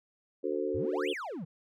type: chord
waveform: sine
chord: D dominant seventh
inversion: none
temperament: equal with one note detuned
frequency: 293.7 / 370 / 447.4 / 523.3 Hz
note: D4 / F#4 / A4 / C5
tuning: 0 / 0 / +29 / 0 cents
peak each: -37 / -33 / -34 / -37 dBFS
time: 0.43-1.14 s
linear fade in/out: 20 ms
type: exponential two-way sweep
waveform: triangle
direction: up then down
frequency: 72 to 3520 to 139.9 Hz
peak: -34 dBFS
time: 0.74-1.45 s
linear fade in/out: 10 ms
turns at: 1.1 s
effects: none